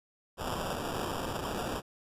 violet noise with sample-and-hold, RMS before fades -35 dBFS, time 0.37-1.82 s, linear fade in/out 50 ms, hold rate 2100 Hz, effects resampled to 32000 Hz

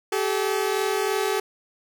sawtooth tone pair together, 385.7 / 428.8 Hz, G4 / A4, -28 / -45 cents, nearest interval major second, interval 183 cents, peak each -21 dBFS, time 0.12-1.4 s, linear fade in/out 5 ms, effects none

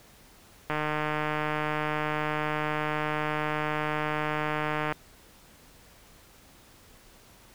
click train, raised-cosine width 0.5 ms, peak -14 dBFS, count 643, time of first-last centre 0.7-4.924 s, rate 152 Hz, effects pink hiss -55 dBFS RMS until 7.54 s

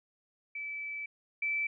sine tone pair in turn, 2309 / 2320 Hz, D7 / D7, -30 / -22 cents, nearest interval unison, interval 8 cents, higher second, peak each -36 / -29 dBFS, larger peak second, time 0.55-1.06 / 1.42-1.67 s, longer first, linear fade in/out 5 ms, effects none

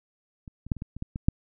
clicks, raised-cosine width 5 ms, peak -29 / -28 / -11 / -27 / -22 / -25 / -19 / -20 / -7 dBFS, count 9, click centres 0.478 / 0.666 / 0.718 / 0.767 / 0.821 / 0.966 / 1.024 / 1.159 / 1.285 s, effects none

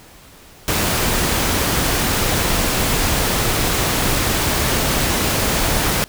pink noise, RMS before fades -18 dBFS, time 0.68-6.04 s, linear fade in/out 0 ms, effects pink hiss -44 dBFS RMS until 6.08 s

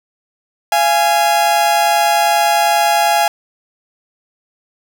40% pulse tone pair together, 687.5 / 830 Hz, F5 / G#5, -27 / -1 cents, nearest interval minor third, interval 326 cents, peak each -14 / -12 dBFS, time 0.72-3.28 s, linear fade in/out 2 ms, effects none

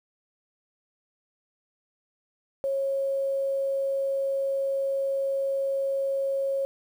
sine tone with quantisation, 546 Hz, C#5, 26 cents flat, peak -24 dBFS, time 2.64-6.65 s, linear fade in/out 0 ms, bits 9, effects none

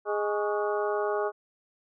harmonic tone with a mistuned harmonic, 207.7 Hz, G#3, in tune, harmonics 2 / 3 / 4 / 5 / 6 / 7, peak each -28 / -32 / -34 / -36 / -38 / -39 dBFS, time 0.05-1.32 s, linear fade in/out 50 ms, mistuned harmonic 5, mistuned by +120 cents, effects none

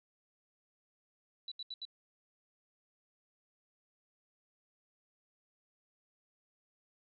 sine tone bursts, 3951 Hz, B7, in tune, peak -40 dBFS, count 4, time 1.48-1.852 s, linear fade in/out 2 ms, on 36 ms, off 76 ms, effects none

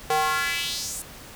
square tone with high-pass filter sweep, 154 Hz, D#3, 17 cents flat, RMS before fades -26 dBFS, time 0.1-1.02 s, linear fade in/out 2 ms, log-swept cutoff 600 to 9400 Hz, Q 2.6, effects pink hiss -43 dBFS RMS until 1.35 s

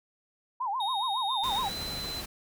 sine tone with vibrato, 910 Hz, A#5, 42 cents flat, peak -28 dBFS, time 0.6-1.69 s, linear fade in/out 10 ms, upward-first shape sine, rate 7.2 Hz, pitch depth 260 cents each way
triangle tone, 3729 Hz, A#7, in tune, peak -31 dBFS, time 0.8-1.6 s, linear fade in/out 5 ms
sine tone with pitch glide, 3600 to 4041 Hz, A7 to B7, +39 to +39 cents, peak -35 dBFS, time 1.28-2.22 s, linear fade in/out 20 ms, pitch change +200 cents, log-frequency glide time 1.52-1.74 s
pink noise, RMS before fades -39 dBFS, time 1.43-2.26 s, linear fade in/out 10 ms
effects none

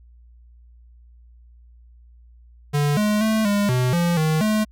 square tone with pitch steps, 145.7 / 210.3 / 219.1 / 203.7 / 126 / 172.4 / 156.7 / 214.8 Hz, D3 / G#3 / A3 / G#3 / B2 / F3 / D#3 / A3, -13 / +22 / -7 / -33 / +35 / -22 / +13 / -41 cents, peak -18 dBFS, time 2.73-4.65 s, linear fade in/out 20 ms, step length 240 ms, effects added 59 Hz sine -46 dBFS peak until 4.71 s

